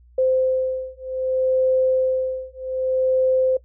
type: beating tone pair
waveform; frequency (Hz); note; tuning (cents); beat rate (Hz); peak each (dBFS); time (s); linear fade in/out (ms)
sine; 518 / 518.64; C5 / C5; -17 / -15; 0.64; -21; 0.18-3.57; 5
effects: noise-tail reverb RT60 0.1 s tail -19 dB re dry + added 60 Hz sine -48 dBFS peak until 3.64 s